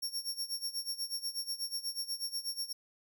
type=tone with tremolo; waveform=sawtooth; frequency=5510 Hz; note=F8; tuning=24 cents flat; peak=-30 dBFS; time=0.02-2.73 s; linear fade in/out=10 ms; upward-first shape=sine; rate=8.2 Hz; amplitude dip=85%; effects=none